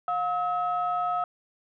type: tone pair together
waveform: sine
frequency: 714 / 1284.4 Hz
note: F5 / E6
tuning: +38 / -45 cents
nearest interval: minor seventh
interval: 1017 cents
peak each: -26 / -27 dBFS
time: 0.08-1.24 s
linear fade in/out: 2 ms
effects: tanh soft clip ceiling -18 dBFS